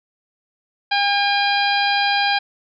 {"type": "harmonic tone", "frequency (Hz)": 807, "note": "G#5", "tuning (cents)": -50, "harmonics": [1, 2, 3, 4, 5, 6], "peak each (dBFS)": [-19, -22, -24, -25, -26, -27], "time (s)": [0.91, 2.39], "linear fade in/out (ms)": 10, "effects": []}